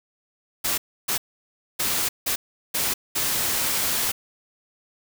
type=noise bursts at uneven times; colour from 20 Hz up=white; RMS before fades=-24 dBFS; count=6; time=0.64-0.78 / 1.08-1.18 / 1.79-2.09 / 2.26-2.36 / 2.74-2.94 / 3.15-4.12 s; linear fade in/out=10 ms; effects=none